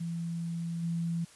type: tone with level steps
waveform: sine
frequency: 168.2 Hz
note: E3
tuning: 35 cents sharp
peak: -32 / -29 dBFS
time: 0-1.25 s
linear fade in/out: 10 ms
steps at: 0.82 s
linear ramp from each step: 20 ms
effects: white hiss -56 dBFS RMS until 1.35 s + resampled to 24000 Hz